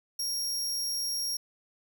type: tone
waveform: sawtooth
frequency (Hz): 5588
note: F8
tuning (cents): 0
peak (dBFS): -27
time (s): 0.19-1.37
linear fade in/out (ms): 5
effects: none